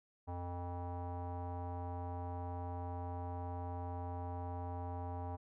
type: tone with low-pass filter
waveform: square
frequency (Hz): 88.1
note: F2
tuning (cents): +16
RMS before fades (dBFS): -42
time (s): 0.27-5.37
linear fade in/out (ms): 20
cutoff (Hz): 860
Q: 5.8
effects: none